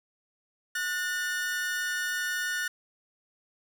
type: tone pair together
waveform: 40% pulse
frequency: 1460 / 1801.5 Hz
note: F#6 / A6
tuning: -24 / +40 cents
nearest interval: major third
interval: 364 cents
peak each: -30 / -32 dBFS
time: 0.75-2.68 s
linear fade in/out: 5 ms
effects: none